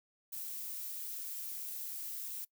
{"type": "noise", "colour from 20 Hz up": "violet", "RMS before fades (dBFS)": -42, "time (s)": [0.32, 2.45], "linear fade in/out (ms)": 10, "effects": ["noise-tail reverb RT60 0.1 s tail -22 dB re dry"]}